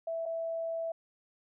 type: tone with dropouts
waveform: sine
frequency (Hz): 659.3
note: E5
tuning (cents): 0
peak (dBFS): -32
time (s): 0.07-0.92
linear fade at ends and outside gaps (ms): 5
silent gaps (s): 0.256-0.26
effects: none